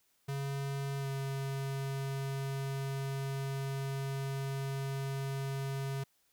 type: tone with pitch glide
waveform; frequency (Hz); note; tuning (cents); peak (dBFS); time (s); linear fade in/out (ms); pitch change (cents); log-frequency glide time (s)
square; 138.5 to 136.44; C#3 to C#3; -1 to -27; -35; 0.28-6.04; 10; -26; 0.99-1.07
effects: white hiss -73 dBFS RMS until 6.32 s